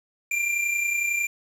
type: tone pair together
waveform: square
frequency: 2349 / 2380 Hz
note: D7 / D7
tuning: 0 / +22 cents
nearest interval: unison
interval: 22 cents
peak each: -32 / -24 dBFS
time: 0.31-1.27 s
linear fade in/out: 5 ms
effects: low-pass 11000 Hz 12 dB/octave + 8-bit